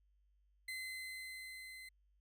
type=tone with level ramp; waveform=35% pulse; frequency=2051 Hz; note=C7; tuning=35 cents flat; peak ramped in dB=-40 to -49 dBFS; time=0.68-1.89 s; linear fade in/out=5 ms; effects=added 50 Hz sine -70 dBFS peak until 2.2 s